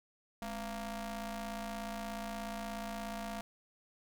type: ring-modulated tone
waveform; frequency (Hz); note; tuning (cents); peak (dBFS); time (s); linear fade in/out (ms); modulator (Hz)
sawtooth; 237.2; A#3; +30; -32; 0.42-3.41; 0; 446
effects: none